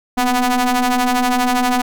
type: ring-modulated tone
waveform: sawtooth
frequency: 246.9 Hz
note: B3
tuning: in tune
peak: -7 dBFS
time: 0.17-1.82 s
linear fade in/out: 10 ms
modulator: 500 Hz
effects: none